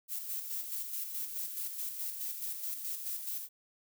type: noise with tremolo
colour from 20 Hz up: violet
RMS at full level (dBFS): -37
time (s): 0.08-3.49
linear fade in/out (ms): 50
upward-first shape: square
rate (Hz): 4.7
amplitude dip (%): 45
effects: none